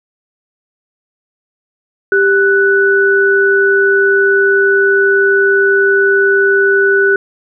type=tone pair together; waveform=sine; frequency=394.3 / 1484.7 Hz; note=G4 / F#6; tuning=+10 / +6 cents; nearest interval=octave + major seventh; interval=2296 cents; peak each=-10 dBFS; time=2.12-7.16 s; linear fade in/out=2 ms; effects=none